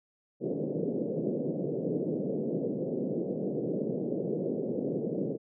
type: band-pass noise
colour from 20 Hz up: white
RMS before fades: -32 dBFS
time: 0.4-5.38 s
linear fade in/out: 50 ms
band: 140 to 520 Hz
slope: 48 dB/octave
effects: none